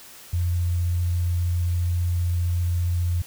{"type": "tone with vibrato", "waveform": "sine", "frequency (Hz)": 87.31, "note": "F2", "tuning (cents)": 0, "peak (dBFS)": -20, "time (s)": [0.33, 3.22], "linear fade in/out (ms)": 5, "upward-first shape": "triangle", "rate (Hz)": 15, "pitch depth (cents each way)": 11, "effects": ["white hiss -45 dBFS RMS until 3.26 s"]}